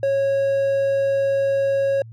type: tone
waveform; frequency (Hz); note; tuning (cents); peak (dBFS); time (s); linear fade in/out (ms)
triangle; 549; C#5; -17; -15; 0.03-2.02; 2
effects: added 113 Hz sine -37 dBFS peak until 2.12 s